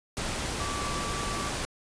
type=tone in noise; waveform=sine; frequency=1157 Hz; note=D6; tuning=26 cents flat; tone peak=-35 dBFS; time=0.6-1.49 s; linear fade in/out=0 ms; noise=pink; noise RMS=-32 dBFS; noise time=0.17-1.65 s; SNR=-6 dB; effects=resampled to 22050 Hz